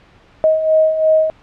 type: beating tone pair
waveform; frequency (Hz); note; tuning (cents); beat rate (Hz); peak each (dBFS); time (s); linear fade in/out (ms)
sine; 628 / 630.9; D#5 / D#5; +16 / +24; 2.9; -18 / -11; 0.44-1.3; 0
effects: pink hiss -48 dBFS RMS until 1.42 s + low-pass 3000 Hz 12 dB/octave